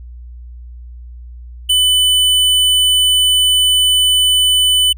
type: tone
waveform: square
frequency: 3000 Hz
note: F#7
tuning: 23 cents sharp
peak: -10 dBFS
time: 1.69-4.93 s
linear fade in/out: 10 ms
effects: added 60 Hz sine -30 dBFS peak until 4.97 s